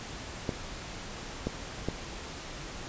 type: clicks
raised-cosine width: 2 ms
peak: -16 dBFS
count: 3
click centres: 0.492 / 1.47 / 1.886 s
effects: pink hiss -41 dBFS RMS until 2.88 s + resampled to 16000 Hz